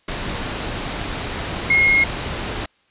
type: tone in noise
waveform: sine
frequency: 2153 Hz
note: C7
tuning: 49 cents sharp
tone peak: -12 dBFS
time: 1.7-2.04 s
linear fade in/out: 5 ms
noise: pink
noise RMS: -26 dBFS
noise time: 0.08-2.66 s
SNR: +11 dB
effects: white hiss -60 dBFS RMS until 2.9 s + resampled to 8000 Hz